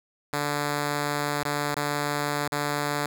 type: tone with dropouts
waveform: 5% pulse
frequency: 146 Hz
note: D3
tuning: 10 cents flat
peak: -14 dBFS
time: 0.33-3.06 s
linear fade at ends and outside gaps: 2 ms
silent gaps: 1.433-1.452 / 1.743-1.767 / 2.478-2.521 s
effects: none